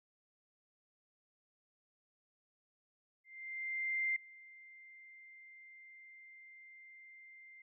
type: tone with ADSR envelope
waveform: sine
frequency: 2093 Hz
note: C7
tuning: in tune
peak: -31 dBFS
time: 3.24-7.62 s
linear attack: 920 ms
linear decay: 4 ms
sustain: -23 dB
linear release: 4 ms
effects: none